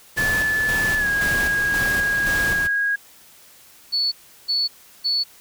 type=noise with tremolo; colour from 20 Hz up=pink; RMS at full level=-27 dBFS; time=0.16-2.68 s; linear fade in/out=20 ms; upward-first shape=square; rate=1.9 Hz; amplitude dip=40%
type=tone with pitch glide; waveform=sine; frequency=1735 to 1642.4 Hz; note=A6 to G#6; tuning=-25 to -20 cents; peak=-18 dBFS; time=0.17-2.96 s; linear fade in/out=10 ms; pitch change=-95 cents; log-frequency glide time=0.97-1.08 s
type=tone bursts; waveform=sine; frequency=4435 Hz; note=C#8; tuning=in tune; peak=-18 dBFS; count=3; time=3.92-5.24 s; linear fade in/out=20 ms; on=200 ms; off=360 ms
effects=white hiss -49 dBFS RMS until 5.4 s